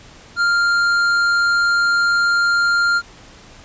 sine tone with hard clipping, 1396.9 Hz, F6, in tune, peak -15 dBFS, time 0.36-3.02 s, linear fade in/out 50 ms, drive 8 dB, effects pink hiss -43 dBFS RMS until 3.64 s + resampled to 16000 Hz

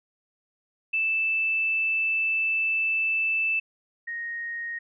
sine tone pair in turn, 2640 / 1866.8 Hz, E7 / A#6, +2 / +2 cents, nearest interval tritone, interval 600 cents, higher first, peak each -22 / -30 dBFS, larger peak first, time 0.93-3.6 / 4.07-4.79 s, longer first, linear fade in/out 10 ms, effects none

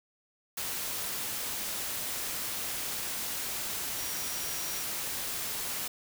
sine tone in noise, 5690 Hz, F8, 31 cents sharp, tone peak -42 dBFS, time 3.98-4.83 s, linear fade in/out 5 ms, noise white, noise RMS -35 dBFS, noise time 0.57-5.88 s, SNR -10 dB, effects none

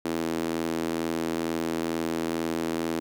sawtooth tone with high-pass filter, 82.2 Hz, E2, 4 cents flat, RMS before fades -29 dBFS, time 0.05-3 s, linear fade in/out 0 ms, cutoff 300 Hz, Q 2.6, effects none

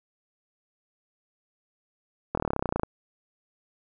slowing click train, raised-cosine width 1 ms, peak -12 dBFS, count 17, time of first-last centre 2.35-2.834 s, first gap 24 ms, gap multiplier 1.03, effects none

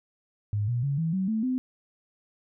sine tone with pitch steps, 103.83 / 120.66 / 140.21 / 162.93 / 189.33 / 220 / 255.7 Hz, G#2 / B2 / C#3 / E3 / F#3 / A3 / C4, 0 / -40 / +20 / -20 / +40 / 0 / -40 cents, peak -24 dBFS, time 0.53-1.58 s, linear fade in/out 0 ms, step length 150 ms, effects none

